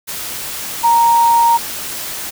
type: tone in noise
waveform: sine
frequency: 932.3 Hz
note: A#5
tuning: in tune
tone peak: -8 dBFS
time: 0.83-1.58 s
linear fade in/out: 20 ms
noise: white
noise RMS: -25 dBFS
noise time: 0.07-2.31 s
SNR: +14 dB
effects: none